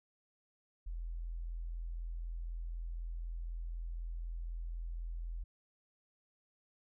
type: tone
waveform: sine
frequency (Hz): 42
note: E1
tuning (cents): +33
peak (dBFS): -38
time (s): 0.86-5.44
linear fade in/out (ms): 10
effects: none